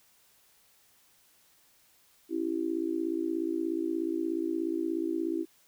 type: tone with amplitude modulation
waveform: sine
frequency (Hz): 329.6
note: E4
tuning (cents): 0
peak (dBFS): -24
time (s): 2.29-5.46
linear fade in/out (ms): 50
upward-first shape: sine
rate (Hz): 56.8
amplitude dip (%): 95
effects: white hiss -64 dBFS RMS until 5.67 s